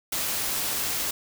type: noise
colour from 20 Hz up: white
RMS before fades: -28 dBFS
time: 0.12-1.11 s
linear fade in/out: 5 ms
effects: none